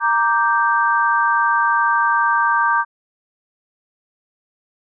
sine chord, G minor, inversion first, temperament equal, 932.3 / 1174.7 / 1568 Hz, Bb5 / D6 / G6, 0 / 0 / 0 cents, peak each -18 dBFS, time 0-2.85 s, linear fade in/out 50 ms, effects none

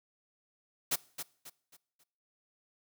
white noise with echo, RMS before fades -30 dBFS, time 0.91-0.96 s, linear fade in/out 10 ms, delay 270 ms, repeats 4, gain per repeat -9 dB, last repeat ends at 2.04 s, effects noise-tail reverb RT60 0.6 s tail -22 dB re dry + high-pass 100 Hz 12 dB/octave

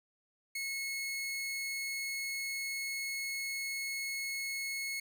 sawtooth tone, 2183 Hz, C#7, 27 cents flat, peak -32 dBFS, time 0.55-5 s, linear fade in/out 5 ms, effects none

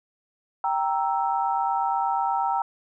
sine chord, E diminished, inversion first, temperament equal, 784 / 932.3 / 1318.5 Hz, G5 / Bb5 / E6, 0 / 0 / 0 cents, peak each -25 / -25 / -30 dBFS, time 0.64-2.62 s, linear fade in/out 2 ms, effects none

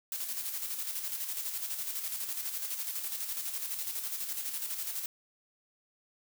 blue noise with tremolo, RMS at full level -35 dBFS, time 0.12-5.06 s, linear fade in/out 2 ms, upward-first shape square, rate 12 Hz, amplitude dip 45%, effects none

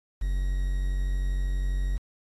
triangle tone with quantisation, 46.25 Hz, F#1, in tune, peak -22 dBFS, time 0.21-1.98 s, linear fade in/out 10 ms, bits 8, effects AAC 32 kbps

